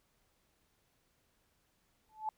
sine tone with exponential growth, 867 Hz, A5, 26 cents flat, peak -30 dBFS, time 2.09-2.29 s, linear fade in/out 2 ms, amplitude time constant 42 ms, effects pink hiss -75 dBFS RMS until 2.37 s

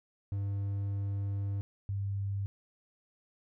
triangle / sine tone pair in turn, 99.7 / 99.22 Hz, G2 / G2, +30 / +21 cents, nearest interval unison, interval 9 cents, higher first, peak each -29 / -31 dBFS, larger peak first, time 0.32-1.61 / 1.89-2.46 s, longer first, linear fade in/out 0 ms, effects none

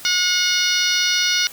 harmonic tone, 725 Hz, F#5, 35 cents flat, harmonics 2 / 3 / 4 / 5 / 6 / 7 / 8, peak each -24 / -24 / -24 / -24 / -24 / -24 / -24 dBFS, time 0.05-1.47 s, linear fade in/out 0 ms, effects white hiss -39 dBFS RMS until 1.52 s

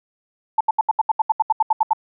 sine tone bursts, 880 Hz, A5, in tune, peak -12 dBFS, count 14, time 0.58-1.933 s, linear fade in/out 5 ms, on 27 ms, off 75 ms, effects none

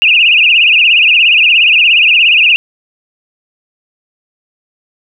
sine tone with vibrato, 2650 Hz, E7, 9 cents sharp, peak -4 dBFS, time 0.02-2.56 s, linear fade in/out 0 ms, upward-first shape triangle, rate 17 Hz, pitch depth 180 cents each way, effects none

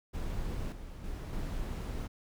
brown noise with level steps, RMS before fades -36 / -44 / -39 / -36 dBFS, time 0.13-2.08 s, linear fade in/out 20 ms, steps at 0.72 / 1.04 / 1.33 s, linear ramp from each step 2 ms, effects none

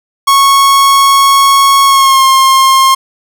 45% pulse tone with pitch glide, 1102 to 1065.7 Hz, C#6 to C6, -11 to +31 cents, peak -4 dBFS, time 0.27-2.95 s, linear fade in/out 10 ms, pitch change -58 cents, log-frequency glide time 1.85-2.24 s, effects none

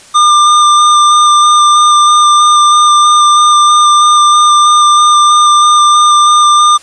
square tone with vibrato, 1200 Hz, D6, 37 cents sharp, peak -4 dBFS, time 0.14-6.78 s, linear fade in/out 20 ms, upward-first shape square, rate 3.1 Hz, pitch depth 10 cents each way, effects white hiss -37 dBFS RMS until 6.82 s + resampled to 22050 Hz

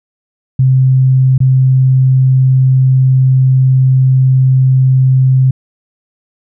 sine tone with dropouts, 130.81 Hz, C3, in tune, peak -5 dBFS, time 0.59-5.51 s, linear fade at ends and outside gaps 5 ms, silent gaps 1.38-1.403 s, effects none

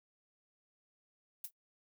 violet noise with exponential decay, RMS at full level -35 dBFS, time 1.44-1.51 s, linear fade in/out 5 ms, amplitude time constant 15 ms, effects noise-tail reverb RT60 0.1 s tail -22 dB re dry

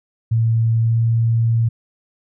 sine tone with pitch glide, 113.8 to 114.92 Hz, A#2 to A#2, -41 to -24 cents, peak -13 dBFS, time 0.31-1.69 s, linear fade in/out 10 ms, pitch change +17 cents, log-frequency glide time 0.81-0.97 s, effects none

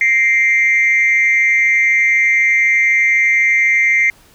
sine tone with amplitude modulation, 2096 Hz, C7, 2 cents sharp, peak -5 dBFS, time 0.01-4.1 s, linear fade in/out 2 ms, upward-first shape sine, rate 228 Hz, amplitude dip 80%, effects tanh soft clip ceiling -4 dBFS + pink hiss -48 dBFS RMS until 4.34 s

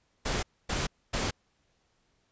pink noise bursts, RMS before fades -30 dBFS, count 3, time 0.25-1.31 s, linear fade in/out 10 ms, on 180 ms, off 260 ms, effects pink hiss -72 dBFS RMS until 2.31 s + resampled to 16000 Hz

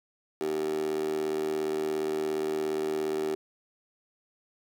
15% pulse tone with high-pass filter, 77.2 Hz, D#2, 13 cents flat, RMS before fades -30 dBFS, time 0.41-3.35 s, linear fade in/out 0 ms, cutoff 390 Hz, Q 7.6, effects none

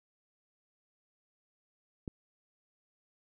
click, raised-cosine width 3 ms, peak -25 dBFS, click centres 2.078 s, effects none

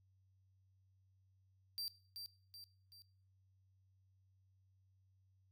45% pulse tone with echo, 4699 Hz, D8, in tune, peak -40 dBFS, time 1.78-1.88 s, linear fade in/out 0 ms, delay 380 ms, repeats 3, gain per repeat -6 dB, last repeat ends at 3.02 s, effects noise-tail reverb RT60 0.5 s tail -18 dB re dry + added 95 Hz sine -70 dBFS peak until 5.51 s

